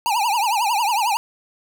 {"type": "tone with vibrato", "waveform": "square", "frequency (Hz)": 880, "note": "A5", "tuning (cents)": 0, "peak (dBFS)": -18, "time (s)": [0.06, 1.17], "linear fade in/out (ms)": 0, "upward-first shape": "triangle", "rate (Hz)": 11, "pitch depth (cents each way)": 220, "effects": []}